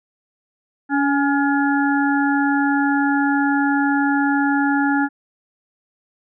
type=harmonic tone with a mistuned harmonic; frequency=283 Hz; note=C#4; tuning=36 cents sharp; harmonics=1 / 3 / 5 / 6; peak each=-17 / -22 / -24 / -25 dBFS; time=0.89-5.09 s; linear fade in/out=50 ms; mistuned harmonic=3; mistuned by=-33 cents; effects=none